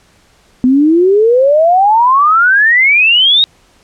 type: exponential sweep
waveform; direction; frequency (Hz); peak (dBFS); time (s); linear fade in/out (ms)
sine; up; 246.9 to 3811; -5; 0.64-3.44; 0
effects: pink hiss -49 dBFS RMS until 3.83 s + low-pass 9000 Hz 12 dB/octave